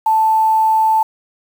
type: tone with quantisation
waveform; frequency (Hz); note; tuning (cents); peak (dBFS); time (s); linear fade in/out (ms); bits
sine; 880; A5; 0; -10; 0.06-1.03; 5; 6
effects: none